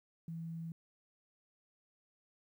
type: tone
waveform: sine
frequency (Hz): 164.81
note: E3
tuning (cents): 0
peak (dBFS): -40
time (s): 0.28-0.72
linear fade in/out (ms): 2
effects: 12-bit